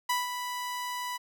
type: tone with ADSR envelope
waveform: sawtooth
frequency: 987.8 Hz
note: B5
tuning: in tune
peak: -21 dBFS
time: 0.09-1.18 s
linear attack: 8 ms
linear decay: 170 ms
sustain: -8 dB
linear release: 20 ms
effects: none